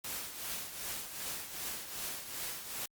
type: noise with tremolo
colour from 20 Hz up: white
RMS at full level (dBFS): -38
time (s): 0.04-2.86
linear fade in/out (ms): 5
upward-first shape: triangle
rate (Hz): 2.6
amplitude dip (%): 65
effects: Opus 48 kbps